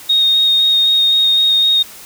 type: tone with vibrato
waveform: sine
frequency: 3718 Hz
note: A#7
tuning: 5 cents flat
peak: -9 dBFS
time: 0.09-1.83 s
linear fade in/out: 10 ms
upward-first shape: square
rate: 3.9 Hz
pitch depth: 8 cents each way
effects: white hiss -36 dBFS RMS until 2.05 s